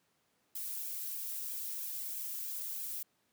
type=noise with flanger; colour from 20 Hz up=violet; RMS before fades=-40 dBFS; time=0.55-3.03 s; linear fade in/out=5 ms; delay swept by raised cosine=1.2 to 2.5 ms; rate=3.1 Hz; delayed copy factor=+0.85; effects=pink hiss -75 dBFS RMS until 3.32 s + high-pass 150 Hz 12 dB/octave